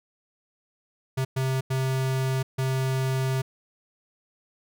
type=tone bursts at uneven times; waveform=square; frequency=131.8 Hz; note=C3; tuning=13 cents sharp; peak=-24 dBFS; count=4; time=1.17-1.25 / 1.36-1.61 / 1.7-2.43 / 2.58-3.42 s; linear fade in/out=10 ms; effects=none